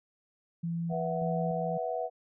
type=tone with tremolo; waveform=sine; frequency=168.3 Hz; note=E3; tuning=36 cents sharp; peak=-30 dBFS; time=0.63-1.78 s; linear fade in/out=10 ms; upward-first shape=square; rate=1.7 Hz; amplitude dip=35%
type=chord; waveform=sine; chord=B suspended fourth; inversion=none; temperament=equal with one note detuned; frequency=491 / 659.3 / 740 Hz; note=B4 / E5 / F#5; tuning=-10 / 0 / 0 cents; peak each=-35 / -34 / -35 dBFS; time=0.89-2.1 s; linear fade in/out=50 ms
effects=none